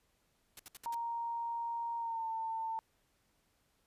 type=noise bursts; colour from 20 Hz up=white; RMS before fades=-49 dBFS; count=5; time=0.57-0.946 s; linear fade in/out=2 ms; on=24 ms; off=64 ms
type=tone with pitch glide; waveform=sine; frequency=932.3 to 897.4 Hz; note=A#5 to A5; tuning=0 to +34 cents; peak=-35 dBFS; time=0.86-2.79 s; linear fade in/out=0 ms; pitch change=-66 cents; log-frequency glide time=1.98-2.26 s
effects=pink hiss -75 dBFS RMS until 3.86 s + resampled to 32000 Hz